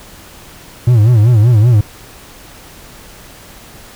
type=tone with vibrato; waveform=triangle; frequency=113.6 Hz; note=A#2; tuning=44 cents flat; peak=-3 dBFS; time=0.87-1.81 s; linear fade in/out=5 ms; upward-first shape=sine; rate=5.2 Hz; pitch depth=170 cents each way; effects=pink hiss -37 dBFS RMS until 3.95 s